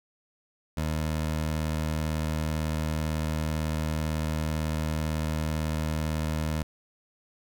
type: tone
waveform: 20% pulse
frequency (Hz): 78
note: D#2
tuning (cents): +5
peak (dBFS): -22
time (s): 0.77-6.63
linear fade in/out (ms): 5
effects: none